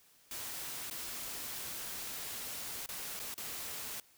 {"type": "noise with dropouts", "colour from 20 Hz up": "white", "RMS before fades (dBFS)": -42, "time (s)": [0.31, 4], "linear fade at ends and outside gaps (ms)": 2, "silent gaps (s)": [[0.9, 0.91], [2.861, 2.889], [3.194, 3.198], [3.342, 3.378]], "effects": ["white hiss -65 dBFS RMS until 4.17 s"]}